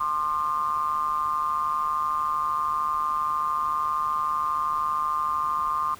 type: ring-modulated tone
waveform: triangle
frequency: 76.5 Hz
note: D#2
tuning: 29 cents flat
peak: -18 dBFS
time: 0-5.95 s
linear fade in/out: 10 ms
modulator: 1130 Hz
effects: pink hiss -48 dBFS RMS until 5.99 s